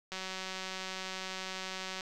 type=click train; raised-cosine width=0.2 ms; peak=-22 dBFS; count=356; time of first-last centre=0.12-2.008 s; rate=188 Hz; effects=none